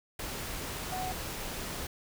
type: tone in noise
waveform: sine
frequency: 741 Hz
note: F#5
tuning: 2 cents sharp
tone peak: -34 dBFS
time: 0.92-1.12 s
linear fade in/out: 5 ms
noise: pink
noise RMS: -38 dBFS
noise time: 0.19-1.87 s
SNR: +1 dB
effects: none